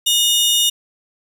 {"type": "tone pair together", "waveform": "sawtooth", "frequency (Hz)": [2900, 3654], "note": ["F#7", "A#7"], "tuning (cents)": [-35, -35], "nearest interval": "major third", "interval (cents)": 400, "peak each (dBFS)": -13, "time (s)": [0.06, 0.7], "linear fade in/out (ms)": 10, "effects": []}